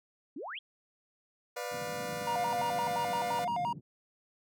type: exponential sweep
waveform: sine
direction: up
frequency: 244.2 to 3474 Hz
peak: -38 dBFS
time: 0.36-0.59 s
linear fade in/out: 5 ms
type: chord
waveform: sawtooth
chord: B diminished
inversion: none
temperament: just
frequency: 493.9 / 592.7 / 711.2 Hz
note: B4 / D5 / F5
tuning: 0 / +16 / +31 cents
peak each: -35 / -37 / -37 dBFS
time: 1.56-3.45 s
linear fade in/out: 10 ms
type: band-pass noise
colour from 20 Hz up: white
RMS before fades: -46 dBFS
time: 1.71-3.81 s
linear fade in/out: 20 ms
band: 130 to 230 Hz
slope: 24 dB/octave
type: tone with vibrato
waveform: triangle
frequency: 819 Hz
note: G#5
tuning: 24 cents flat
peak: -28 dBFS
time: 2.27-3.73 s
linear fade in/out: 5 ms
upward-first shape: square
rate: 5.8 Hz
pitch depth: 250 cents each way
effects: none